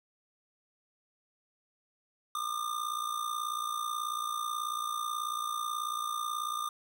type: tone with amplitude modulation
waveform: square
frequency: 1205 Hz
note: D6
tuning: 44 cents sharp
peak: -30 dBFS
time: 2.35-6.69 s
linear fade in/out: 2 ms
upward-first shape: sine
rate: 58.3 Hz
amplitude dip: 70%
effects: none